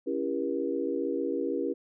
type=chord; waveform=sine; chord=C# diminished seventh; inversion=none; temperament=just; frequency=277.2 / 332.6 / 399.1 / 479 Hz; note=C#4 / E4 / G4 / Bb4; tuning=0 / +16 / +31 / +47 cents; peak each=-33 dBFS; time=0.06-1.74 s; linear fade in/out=20 ms; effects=none